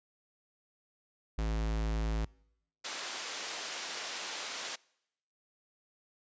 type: tone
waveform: square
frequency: 54.4 Hz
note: A1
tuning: 19 cents flat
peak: -31 dBFS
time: 1.38-2.25 s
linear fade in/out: 5 ms
type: band-pass noise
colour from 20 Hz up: white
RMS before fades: -40 dBFS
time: 2.84-4.76 s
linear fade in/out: 10 ms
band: 380 to 6100 Hz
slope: 12 dB/octave
effects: noise-tail reverb RT60 0.8 s tail -25 dB re dry + resampled to 16000 Hz